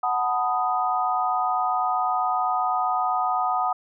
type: chord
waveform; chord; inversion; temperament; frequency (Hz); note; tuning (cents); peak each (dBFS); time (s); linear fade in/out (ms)
sine; B dominant seventh; second; equal; 740 / 880 / 987.8 / 1244.5; F#5 / A5 / B5 / D#6; 0 / 0 / 0 / 0; -24 / -30 / -30 / -25; 0.03-3.73; 5
effects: none